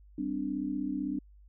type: chord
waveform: sine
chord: G suspended fourth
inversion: none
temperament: equal with one note detuned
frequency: 196 / 257.7 / 293.7 Hz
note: G3 / C4 / D4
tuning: 0 / -26 / 0 cents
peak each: -38 / -35 / -33 dBFS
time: 0.18-1.19 s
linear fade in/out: 5 ms
effects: added 50 Hz sine -53 dBFS peak until 1.48 s